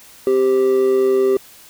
triangle tone with amplitude modulation, 392 Hz, G4, in tune, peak -7 dBFS, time 0.27-1.37 s, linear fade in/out 2 ms, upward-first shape sine, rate 131 Hz, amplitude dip 60%, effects tanh soft clip ceiling -3 dBFS + white hiss -44 dBFS RMS until 1.69 s

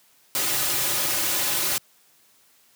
white noise with comb filter, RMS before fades -24 dBFS, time 0.35-1.78 s, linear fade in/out 0 ms, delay 4.4 ms, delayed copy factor -0.7, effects white hiss -59 dBFS RMS until 2.75 s + high-pass 100 Hz 12 dB/octave

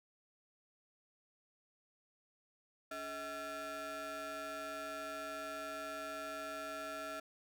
35% pulse ring-modulated tone, 356.6 Hz, F4, 36 cents sharp, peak -37 dBFS, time 2.91-7.2 s, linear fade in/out 5 ms, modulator 997 Hz, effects none

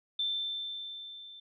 sine tone with level ramp, 3551 Hz, A7, 15 cents sharp, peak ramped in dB -28 to -47 dBFS, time 0.19-1.4 s, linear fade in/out 5 ms, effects none

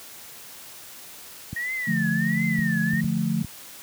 clicks, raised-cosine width 5 ms, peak -18 dBFS, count 5, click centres 1.53 / 2.589 / 2.934 / 3.042 / 3.446 s
sine tone with vibrato, 1864.7 Hz, A#6, in tune, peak -26 dBFS, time 1.56-3.01 s, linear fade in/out 5 ms, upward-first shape triangle, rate 1.4 Hz, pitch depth 200 cents each way
sine chord, D minor, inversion none, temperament equal, 146.83 / 174.61 / 220 Hz, D3 / F3 / A3, 0 / 0 / 0 cents, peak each -28 / -25 / -25 dBFS, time 1.87-3.43 s, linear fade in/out 10 ms
effects white hiss -43 dBFS RMS until 3.82 s + high-pass 80 Hz 12 dB/octave

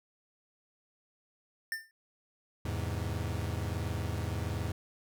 square tone with exponential decay, 1795 Hz, A6, 34 cents sharp, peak -30 dBFS, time 1.72-1.91 s, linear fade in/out 1 ms, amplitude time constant 41 ms
40% pulse chord, E augmented, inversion none, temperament equal, 82.41 / 103.83 / 130.81 Hz, E2 / G#2 / B#2, 0 / 0 / 0 cents, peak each -35 / -35 / -40 dBFS, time 2.65-4.72 s, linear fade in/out 5 ms
effects none

